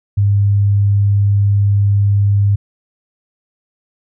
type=tone; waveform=sine; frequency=101 Hz; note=G#2; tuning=48 cents flat; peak=-9 dBFS; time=0.17-2.56 s; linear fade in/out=10 ms; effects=none